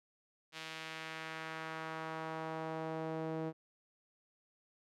sawtooth tone with band-pass filter sweep, 160 Hz, D#3, 49 cents sharp, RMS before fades -42 dBFS, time 0.52-3.53 s, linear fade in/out 50 ms, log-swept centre 3200 to 440 Hz, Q 1.1, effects none

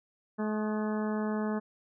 harmonic tone with a mistuned harmonic, 214.1 Hz, A3, 47 cents flat, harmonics 1 / 2 / 3 / 4 / 5 / 6 / 7 / 8, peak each -30 / -36 / -40 / -42 / -44 / -46 / -47 / -48 dBFS, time 0.38-1.6 s, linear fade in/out 20 ms, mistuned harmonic 6, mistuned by -47 cents, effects none

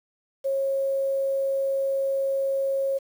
sine tone with quantisation, 544 Hz, C#5, 33 cents flat, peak -22 dBFS, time 0.44-2.99 s, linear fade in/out 20 ms, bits 8, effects none

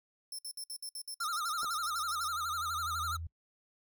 20% pulse tone bursts, 5340 Hz, E8, 22 cents sharp, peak -34 dBFS, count 16, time 0.32-2.277 s, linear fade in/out 2 ms, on 67 ms, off 59 ms
square tone with vibrato, 1300 Hz, E6, 24 cents flat, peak -34 dBFS, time 1.2-3.17 s, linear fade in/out 10 ms, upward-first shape sine, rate 12 Hz, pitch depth 130 cents each way
sine tone with exponential growth, 82.41 Hz, E2, in tune, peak -37 dBFS, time 1.2-3.27 s, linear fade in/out 5 ms, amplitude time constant 450 ms
clicks, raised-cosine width 1 ms, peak -35 dBFS, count 2, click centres 1.632 / 1.645 s
effects noise-tail reverb RT60 0.1 s tail -24 dB re dry

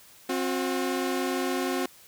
sawtooth tone pair together, 264.8 / 361.9 Hz, C4 / F#4, +21 / -38 cents, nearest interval perfect fourth, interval 541 cents, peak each -25 dBFS, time 0.29-1.86 s, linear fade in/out 5 ms, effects white hiss -53 dBFS RMS until 2.07 s

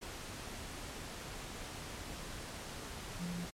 sine tone in noise, 174.5 Hz, F3, 1 cent flat, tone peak -38 dBFS, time 3.19-3.46 s, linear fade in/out 20 ms, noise pink, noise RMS -45 dBFS, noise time 0.01-3.51 s, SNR +4 dB, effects low-pass 10000 Hz 12 dB/octave + MP3 96 kbps

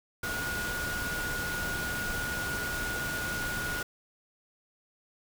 sine tone in noise, 1444 Hz, F#6, 43 cents flat, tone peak -33 dBFS, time 0.23-3.83 s, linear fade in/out 5 ms, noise pink, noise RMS -36 dBFS, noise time 0.23-3.83 s, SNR 0 dB, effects none

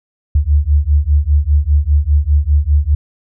sine beating tone pair, 70.9 / 75.9 Hz, C#2 / D#2, +40 / -42 cents, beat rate 5 Hz, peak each -12 dBFS, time 0.35-2.95 s, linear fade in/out 5 ms, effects none

